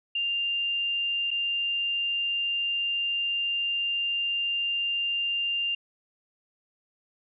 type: tone with dropouts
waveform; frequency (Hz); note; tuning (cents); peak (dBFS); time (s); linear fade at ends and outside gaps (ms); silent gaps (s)
sine; 2794; F7; 0; -25; 0.15-5.75; 5; 1.307-1.312
effects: none